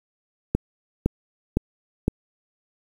click train, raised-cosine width 3 ms, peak -6 dBFS, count 4, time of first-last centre 0.55-2.081 s, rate 1.96 Hz, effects 7-bit

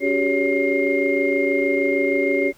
sine tone cluster, 281.2 / 374.5 / 400.9 / 562 / 2124 Hz, C#4 / F#4 / G4 / C#5 / C7, +25 / +21 / +39 / +24 / +25 cents, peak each -23 dBFS, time 0-2.53 s, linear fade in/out 50 ms, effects tanh soft clip ceiling -6 dBFS + pink hiss -53 dBFS RMS until 2.57 s

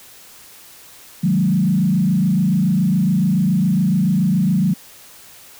sine tone with frequency modulation, 185 Hz, F#3, in tune, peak -13 dBFS, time 1.23-4.74 s, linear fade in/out 10 ms, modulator 27.1 Hz, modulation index 1.2, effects white hiss -43 dBFS RMS until 5.59 s

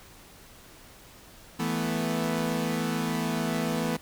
sawtooth chord, E suspended fourth, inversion none, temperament equal, 164.81 / 220 / 246.9 Hz, E3 / A3 / B3, 0 / 0 / 0 cents, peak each -27 dBFS, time 1.59-3.97 s, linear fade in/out 10 ms, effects pink hiss -51 dBFS RMS until 4.01 s

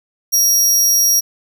sawtooth tone, 5660 Hz, F8, 22 cents sharp, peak -8 dBFS, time 0.32-1.21 s, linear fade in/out 20 ms, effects none

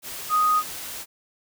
sine tone in noise, 1244.5 Hz, D#6, in tune, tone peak -17 dBFS, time 0.29-0.63 s, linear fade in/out 50 ms, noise white, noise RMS -35 dBFS, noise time 0.02-1.06 s, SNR +15 dB, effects none

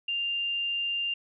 sine tone, 2794 Hz, F7, in tune, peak -27 dBFS, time 0.08-1.14 s, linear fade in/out 5 ms, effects none

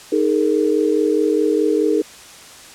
sine chord, D# suspended fourth, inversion none, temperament equal with one note detuned, 311.1 / 415.3 / 460 Hz, D#4 / G#4 / A#4, 0 / 0 / -23 cents, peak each -18 / -18 / -19 dBFS, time 0.12-2.02 s, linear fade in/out 5 ms, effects white hiss -40 dBFS RMS until 2.74 s + low-pass 9000 Hz 12 dB/octave

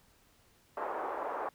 white band-pass noise, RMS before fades -37 dBFS, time 0.77-1.49 s, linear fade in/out 2 ms, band 390 to 1100 Hz, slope 24 dB/octave, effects pink hiss -66 dBFS RMS until 1.54 s

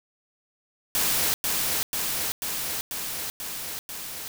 white noise with echo, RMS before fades -24 dBFS, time 0.95-1.34 s, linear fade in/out 0 ms, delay 490 ms, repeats 6, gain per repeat -2 dB, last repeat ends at 4.28 s, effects none

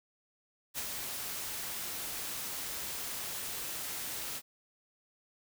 white noise with ADSR envelope, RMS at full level -35 dBFS, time 0.74-4.42 s, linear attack 46 ms, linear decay 30 ms, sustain -4 dB, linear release 54 ms, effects none

